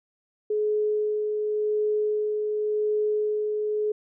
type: tone with tremolo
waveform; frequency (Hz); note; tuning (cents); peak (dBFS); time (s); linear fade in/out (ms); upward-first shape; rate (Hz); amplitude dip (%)
sine; 423.7; G#4; +35; -21; 0.5-3.92; 5; sine; 0.9; 30
effects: none